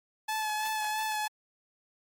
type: tone with vibrato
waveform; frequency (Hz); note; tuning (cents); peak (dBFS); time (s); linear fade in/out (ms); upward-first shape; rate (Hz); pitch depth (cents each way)
sawtooth; 861; A5; -38; -26; 0.28-1.28; 10; sine; 3; 22
type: noise with exponential decay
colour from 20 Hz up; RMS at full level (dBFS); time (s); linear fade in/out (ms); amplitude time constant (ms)
white; -41; 0.65-0.77; 2; 25
effects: AAC 64 kbps